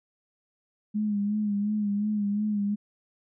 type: tone with vibrato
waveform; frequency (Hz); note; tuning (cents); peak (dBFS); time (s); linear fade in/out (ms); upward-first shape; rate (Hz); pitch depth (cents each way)
sine; 207.4; G#3; -2; -24; 0.94-2.76; 20; sine; 2.8; 48
effects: none